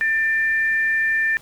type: tone pair together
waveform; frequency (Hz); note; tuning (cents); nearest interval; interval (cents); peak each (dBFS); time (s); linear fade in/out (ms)
sine; 1786 / 2375; A6 / D7; +25 / +19; perfect fourth; 494; -17 / -29; 0.01-1.37; 0
effects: pink hiss -48 dBFS RMS until 1.41 s